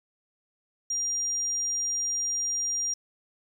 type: tone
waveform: sine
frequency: 5700 Hz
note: F8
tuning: 34 cents sharp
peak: -26 dBFS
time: 0.9-2.94 s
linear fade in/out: 5 ms
effects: 9-bit